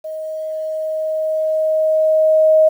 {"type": "tone with level ramp", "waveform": "sine", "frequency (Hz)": 628, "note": "D#5", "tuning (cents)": 16, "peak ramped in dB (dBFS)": [-24, -7], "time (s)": [0.04, 2.69], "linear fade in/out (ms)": 10, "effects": ["8-bit"]}